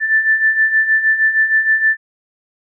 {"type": "beating tone pair", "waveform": "sine", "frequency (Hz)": [1760, 1766.4], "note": ["A6", "A6"], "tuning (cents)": [0, 6], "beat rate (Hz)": 6.4, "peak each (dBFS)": [-18, -12], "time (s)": [0, 1.97], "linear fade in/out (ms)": 50, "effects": []}